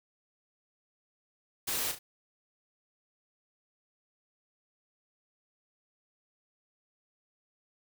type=noise with echo; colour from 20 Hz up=white; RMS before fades=-33 dBFS; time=1.67-1.92 s; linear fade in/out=10 ms; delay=35 ms; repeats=2; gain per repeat=-8 dB; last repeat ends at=1.99 s; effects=none